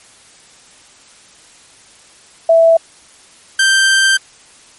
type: tone pair in turn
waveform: sine / sawtooth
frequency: 659.3 / 1568.1 Hz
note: E5 / G6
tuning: 0 / 0 cents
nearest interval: octave + minor third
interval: 1500 cents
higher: second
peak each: -5 dBFS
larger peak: neither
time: 2.49-2.77 / 3.59-4.17 s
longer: second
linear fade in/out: 5 ms
effects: white hiss -44 dBFS RMS until 4.78 s + MP3 48 kbps